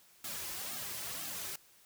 white noise with flanger, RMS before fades -41 dBFS, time 0.24-1.56 s, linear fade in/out 5 ms, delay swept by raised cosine 2 to 4.3 ms, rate 2 Hz, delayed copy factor -0.95, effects white hiss -63 dBFS RMS until 1.85 s

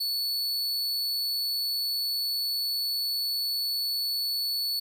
45% pulse tone, 4435 Hz, C#8, in tune, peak -26 dBFS, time 0-4.8 s, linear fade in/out 10 ms, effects none

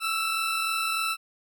20% pulse tone pair together, 1318.5 / 1361.8 Hz, E6 / F6, 0 / -44 cents, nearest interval minor second, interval 56 cents, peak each -21 / -29 dBFS, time 0-1.17 s, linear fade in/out 50 ms, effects none

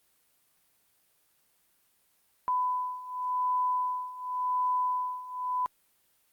sine beating tone pair, 1000 / 1000.9 Hz, B5 / B5, +21 / +23 cents, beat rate 0.9 Hz, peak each -32 / -29 dBFS, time 2.48-5.66 s, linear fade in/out 0 ms, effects white hiss -69 dBFS RMS until 6.32 s + Opus 32 kbps

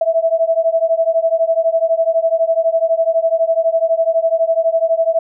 sine beating tone pair, 651 / 663 Hz, E5 / E5, -22 / +10 cents, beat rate 12 Hz, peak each -15 dBFS, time 0.01-5.19 s, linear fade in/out 5 ms, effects none

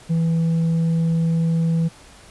sine tone with tanh clipping, 164.81 Hz, E3, in tune, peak -17 dBFS, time 0.09-1.89 s, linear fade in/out 20 ms, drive 3 dB, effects pink hiss -46 dBFS RMS until 2.3 s + resampled to 24000 Hz

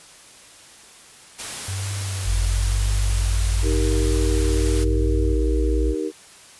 white noise, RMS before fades -31 dBFS, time 1.38-4.85 s, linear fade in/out 20 ms
sine tone with vibrato, 94.8 Hz, F#2, 43 cents sharp, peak -25 dBFS, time 1.68-5.34 s, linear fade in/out 5 ms, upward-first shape triangle, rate 1 Hz, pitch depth 82 cents each way
sine linear sweep, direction up, 49 to 58.27 Hz, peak -18 dBFS, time 2.24-5.95 s, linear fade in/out 50 ms
sine chord, Eb major, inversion none, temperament just, 311.1 / 388.9 / 466.7 Hz, Eb4 / G4 / Bb4, 0 / -14 / +2 cents, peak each -26 / -27 / -28 dBFS, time 3.62-6.12 s, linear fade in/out 50 ms
effects white hiss -46 dBFS RMS until 6.59 s + resampled to 24000 Hz

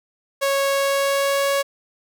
sawtooth tone with pitch glide, 552 to 557.1 Hz, C#5 to C#5, -7 to +9 cents, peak -14 dBFS, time 0.41-1.63 s, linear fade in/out 20 ms, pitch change +16 cents, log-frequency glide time 0.69-1.47 s, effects none

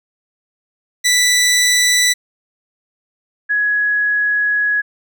15% pulse / sine tone pair in turn, 1975.5 / 1676.1 Hz, B6 / G#6, 0 / +15 cents, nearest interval minor third, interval 285 cents, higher first, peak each -5 / -13 dBFS, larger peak first, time 1.04-2.14 / 3.49-4.82 s, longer second, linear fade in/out 20 ms, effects none

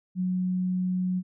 sine tone, 183.2 Hz, F#3, 17 cents flat, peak -24 dBFS, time 0.15-1.23 s, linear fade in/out 50 ms, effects none

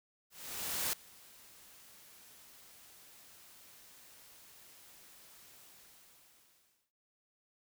white noise with ADSR envelope, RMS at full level -34 dBFS, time 0.3-6.92 s, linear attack 630 ms, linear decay 4 ms, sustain -24 dB, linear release 1300 ms, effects none

